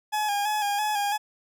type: tone with vibrato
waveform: 40% pulse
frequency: 830.6 Hz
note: G#5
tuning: in tune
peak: -23 dBFS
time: 0.12-1.18 s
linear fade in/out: 20 ms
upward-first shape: square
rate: 3 Hz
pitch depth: 37 cents each way
effects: none